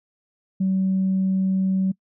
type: tone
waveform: sine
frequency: 189.9 Hz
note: F#3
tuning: 45 cents sharp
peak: -17 dBFS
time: 0.6-1.92 s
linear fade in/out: 10 ms
effects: noise-tail reverb RT60 0.1 s tail -25 dB re dry + tanh soft clip ceiling -14 dBFS